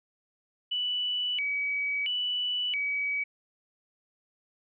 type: tone with vibrato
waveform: sine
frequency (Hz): 2597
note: E7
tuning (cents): -26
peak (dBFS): -27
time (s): 0.71-3.24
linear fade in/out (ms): 10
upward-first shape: square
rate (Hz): 0.74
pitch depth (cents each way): 230
effects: none